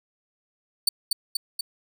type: tone with echo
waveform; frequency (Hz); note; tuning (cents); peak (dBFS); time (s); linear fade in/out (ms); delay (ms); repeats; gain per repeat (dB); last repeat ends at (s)
sawtooth; 4526; C#8; +35; -14; 0.87-0.89; 5; 240; 3; -3; 1.61
effects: none